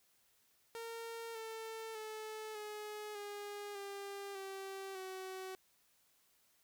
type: tone with pitch steps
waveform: sawtooth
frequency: 459.3 / 446.5 / 434 / 421.9 / 410.1 / 398.7 / 387.6 / 376.7 Hz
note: A#4 / A4 / A4 / G#4 / G#4 / G4 / G4 / F#4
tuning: -26 / +25 / -24 / +27 / -22 / +29 / -20 / +31 cents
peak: -40 dBFS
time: 0.75-5.55 s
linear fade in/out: 0 ms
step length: 600 ms
effects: white hiss -73 dBFS RMS until 6.63 s